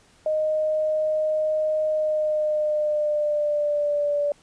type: tone with pitch glide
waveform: sine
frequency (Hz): 619 to 580.9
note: D#5 to D5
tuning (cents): -9 to -19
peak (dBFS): -20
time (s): 0.26-4.32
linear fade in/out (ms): 2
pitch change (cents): -110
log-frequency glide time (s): 1.89-4.21
effects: pink hiss -57 dBFS RMS until 4.42 s + resampled to 22050 Hz